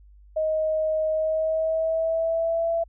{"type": "tone with pitch glide", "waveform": "sine", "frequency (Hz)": [627, 668.1], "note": ["D#5", "E5"], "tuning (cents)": [13, 23], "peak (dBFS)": -21, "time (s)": [0.36, 2.84], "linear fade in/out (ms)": 10, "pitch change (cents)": 110, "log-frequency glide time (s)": [1.11, 2.72], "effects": ["added 50 Hz sine -48 dBFS peak until 2.88 s"]}